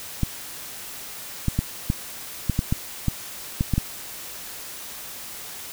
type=clicks; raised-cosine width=5 ms; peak=-8 dBFS; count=11; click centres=0.233 / 1.483 / 1.59 / 1.901 / 2.497 / 2.591 / 2.725 / 3.083 / 3.609 / 3.737 / 3.78 s; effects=white hiss -37 dBFS RMS until 5.72 s